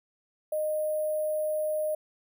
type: tone with sample-and-hold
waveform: sine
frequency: 615 Hz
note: D#5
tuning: 20 cents flat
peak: -26 dBFS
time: 0.52-1.95 s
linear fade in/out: 5 ms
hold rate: 11025 Hz
effects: none